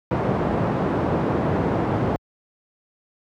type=band-pass noise; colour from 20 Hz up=pink; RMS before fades=-22 dBFS; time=0.11-2.16 s; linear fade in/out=0 ms; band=100 to 860 Hz; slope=12 dB/octave; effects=high-pass 60 Hz 12 dB/octave